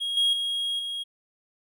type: tone with level steps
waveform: triangle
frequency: 3280 Hz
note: G#7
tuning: 22 cents flat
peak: -25 / -18 / -24 / -28 dBFS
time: 0-1.04 s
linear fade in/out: 20 ms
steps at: 0.17 / 0.33 / 0.79 s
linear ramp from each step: 2 ms
effects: none